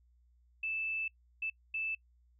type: tone bursts at uneven times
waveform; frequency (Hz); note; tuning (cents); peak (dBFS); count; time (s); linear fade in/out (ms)
sine; 2635; E7; -1; -33; 3; 0.63-1.08 / 1.42-1.5 / 1.74-1.95; 5
effects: noise-tail reverb RT60 0.1 s tail -24 dB re dry + added 60 Hz sine -64 dBFS peak until 2.39 s